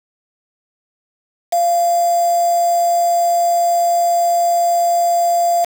sine tone with quantisation, 691 Hz, F5, 19 cents flat, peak -12 dBFS, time 1.52-5.65 s, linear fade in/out 10 ms, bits 4, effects none

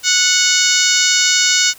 harmonic tone with a mistuned harmonic, 736 Hz, F#5, 9 cents flat, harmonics 2 / 3 / 4 / 5 / 6 / 7 / 8 / 9 / 10, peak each -20 / -20 / -20 / -20 / -20 / -20 / -20 / -20 / -20 dBFS, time 0.03-1.74 s, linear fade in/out 50 ms, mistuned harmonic 10, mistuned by -21 cents, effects white hiss -42 dBFS RMS until 1.78 s

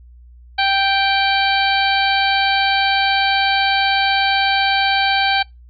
harmonic tone with a mistuned harmonic, 784 Hz, G5, in tune, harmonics 1 / 2 / 3 / 4 / 5 / 6, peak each -17 / -20 / -22 / -23 / -24 / -25 dBFS, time 0.58-5.43 s, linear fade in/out 10 ms, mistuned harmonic 6, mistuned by -71 cents, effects noise-tail reverb RT60 0.2 s tail -25 dB re dry + added 60 Hz sine -40 dBFS peak until 5.69 s

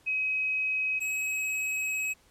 sine / square tone pair in turn, 2539 / 2553 Hz, D#7 / D#7, +34 / +44 cents, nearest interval unison, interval 10 cents, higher second, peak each -26 / -29 dBFS, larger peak first, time 0.06-1 / 1-2.14 s, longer second, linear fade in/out 20 ms, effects pink hiss -62 dBFS RMS until 2.3 s + low-pass 12000 Hz 12 dB/octave

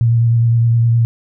sine tone with vibrato, 116.54 Hz, A#2, in tune, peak -9 dBFS, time 0.01-1.05 s, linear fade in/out 0 ms, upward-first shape sine, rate 9.7 Hz, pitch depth 20 cents each way, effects none

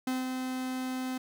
45% pulse tone with ADSR envelope, 257.3 Hz, C4, 29 cents flat, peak -28 dBFS, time 0.07-1.18 s, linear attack 4 ms, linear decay 180 ms, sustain -4 dB, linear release 7 ms, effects none

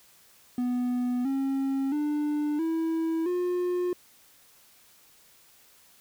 triangle tone with pitch steps, 246.9 / 270.8 / 297 / 325.8 / 357.3 Hz, B3 / C#4 / D4 / E4 / F4, 0 / -40 / +20 / -20 / +40 cents, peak -23 dBFS, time 0.58-3.93 s, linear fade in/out 2 ms, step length 670 ms, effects white hiss -58 dBFS RMS until 6 s

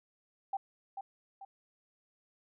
sine tone with echo, 784 Hz, G5, in tune, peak -31 dBFS, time 0.53-0.57 s, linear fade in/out 5 ms, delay 440 ms, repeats 2, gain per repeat -7 dB, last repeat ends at 1.45 s, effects none

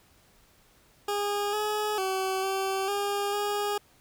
20% pulse tone with pitch steps, 409 / 422.9 / 380 / 385.5 / 404.8 / 411.5 Hz, G#4 / G#4 / F#4 / G4 / G#4 / G#4, -26 / +31 / +46 / -29 / -44 / -16 cents, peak -22 dBFS, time 1.08-3.78 s, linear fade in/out 5 ms, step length 450 ms, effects pink hiss -61 dBFS RMS until 4 s

